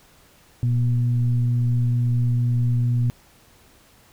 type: tone with frequency modulation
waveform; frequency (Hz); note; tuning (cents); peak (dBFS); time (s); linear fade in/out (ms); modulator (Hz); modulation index
sine; 121.1; B2; -34; -17; 0.63-3.1; 0; 120; 0.38
effects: pink hiss -54 dBFS RMS until 4.12 s